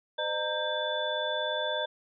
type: tone cluster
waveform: sine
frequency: 511 / 608 / 923 / 1583 / 3491 Hz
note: C5 / D#5 / A#5 / G6 / A7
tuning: -41 / -40 / -17 / +17 / -14 cents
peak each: -37 / -32 / -36 / -36 / -34 dBFS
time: 0.18-1.86 s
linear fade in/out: 10 ms
effects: none